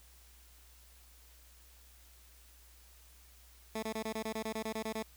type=tone bursts; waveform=15% pulse; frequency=220 Hz; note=A3; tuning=in tune; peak=-29 dBFS; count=13; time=3.75-5.027 s; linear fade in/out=5 ms; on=77 ms; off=23 ms; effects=added 60 Hz sine -59 dBFS peak until 5.16 s + white hiss -62 dBFS RMS until 5.16 s